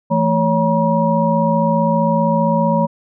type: tone cluster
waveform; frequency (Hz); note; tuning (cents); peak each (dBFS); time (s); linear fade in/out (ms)
sine; 166.5 / 221.8 / 558 / 956; E3 / A3 / C#5 / A#5; +18 / +14 / +11 / +43; -18; 0.1-2.87; 20
effects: none